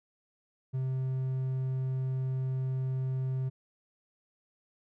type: tone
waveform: triangle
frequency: 130.81 Hz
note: C3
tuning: in tune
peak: -27 dBFS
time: 0.73-3.5 s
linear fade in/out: 20 ms
effects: none